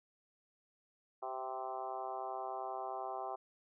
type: harmonic tone with a mistuned harmonic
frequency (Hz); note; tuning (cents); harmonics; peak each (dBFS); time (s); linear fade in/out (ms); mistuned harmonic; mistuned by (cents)
130; C3; -11; 3 / 4 / 5 / 6 / 7 / 8 / 9 / 10; -48 / -51 / -45 / -42 / -52 / -47 / -51 / -55; 1.22-3.36; 10; 5; +19
effects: none